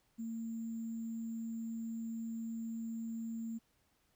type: tone with sample-and-hold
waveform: sine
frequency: 226.9 Hz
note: A#3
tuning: 47 cents flat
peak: -38 dBFS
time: 0.18-3.59 s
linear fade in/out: 20 ms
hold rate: 7350 Hz
effects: pink hiss -75 dBFS RMS until 4.15 s